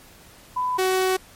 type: tone pair in turn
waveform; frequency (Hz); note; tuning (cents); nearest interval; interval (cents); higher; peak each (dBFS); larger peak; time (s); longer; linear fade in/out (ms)
sine / sawtooth; 1000 / 374.6; B5 / F#4; +21 / +21; octave + perfect fourth; 1700; first; -21 / -15; second; 0.56-0.78 / 0.78-1.17; second; 10
effects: pink hiss -49 dBFS RMS until 1.35 s + MP3 64 kbps